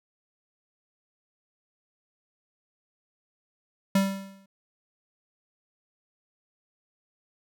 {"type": "tone with exponential decay", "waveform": "square", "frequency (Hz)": 194.9, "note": "G3", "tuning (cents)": -10, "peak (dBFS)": -18, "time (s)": [3.95, 4.46], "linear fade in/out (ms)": 5, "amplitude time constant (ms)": 110, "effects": []}